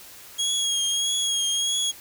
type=tone with vibrato; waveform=25% pulse; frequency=3290 Hz; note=G#7; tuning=17 cents flat; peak=-18 dBFS; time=0.38-1.92 s; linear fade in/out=20 ms; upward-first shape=triangle; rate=1.6 Hz; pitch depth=39 cents each way; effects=white hiss -45 dBFS RMS until 2 s

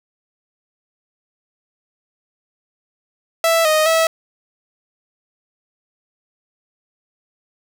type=tone with pitch steps; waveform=sawtooth; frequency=660 / 621 / 650 Hz; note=E5 / D#5 / E5; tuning=+2 / -3 / -24 cents; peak=-9 dBFS; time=3.44-4.07 s; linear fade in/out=2 ms; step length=210 ms; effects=none

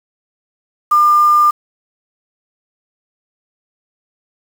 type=tone with quantisation; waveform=sine; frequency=1201 Hz; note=D6; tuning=38 cents sharp; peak=-7 dBFS; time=0.91-1.51 s; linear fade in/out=10 ms; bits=5; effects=none

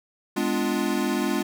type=chord; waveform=square; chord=G# diminished seventh; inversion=none; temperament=equal with one note detuned; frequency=207.7 / 251.7 / 293.7 / 349.2 Hz; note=G#3 / B3 / D4 / F4; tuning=0 / +33 / 0 / 0 cents; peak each=-29 dBFS; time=0.36-1.43 s; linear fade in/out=10 ms; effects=none

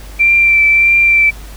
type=tone with vibrato; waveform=sine; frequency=2349 Hz; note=D7; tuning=in tune; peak=-6 dBFS; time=0.19-1.31 s; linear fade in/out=20 ms; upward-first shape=triangle; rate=1.6 Hz; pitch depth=21 cents each way; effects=added 50 Hz sine -29 dBFS peak until 1.56 s + pink hiss -37 dBFS RMS until 1.56 s

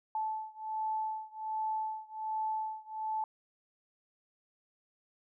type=beating tone pair; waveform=sine; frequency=871 / 872.3 Hz; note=A5 / A5; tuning=-18 / -15 cents; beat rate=1.3 Hz; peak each=-36 / -37 dBFS; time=0.15-3.24 s; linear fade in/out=2 ms; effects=none

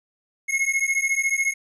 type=beating tone pair; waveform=square; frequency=2163 / 2177 Hz; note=C#7 / C#7; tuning=-43 / -32 cents; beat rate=14 Hz; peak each=-24 dBFS; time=0.48-1.54 s; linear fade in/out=20 ms; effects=resampled to 24000 Hz + 10-bit

